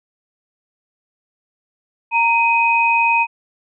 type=tone pair together; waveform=sine; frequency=927 / 2511 Hz; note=A#5 / D#7; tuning=-10 / +15 cents; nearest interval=octave + perfect fourth; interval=1725 cents; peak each=-15 dBFS; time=2.11-3.27 s; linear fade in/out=50 ms; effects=none